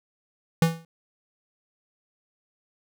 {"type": "tone with exponential decay", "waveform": "square", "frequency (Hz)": 164.81, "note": "E3", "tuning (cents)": 0, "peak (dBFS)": -14, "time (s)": [0.62, 0.85], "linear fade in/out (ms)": 2, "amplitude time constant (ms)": 49, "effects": []}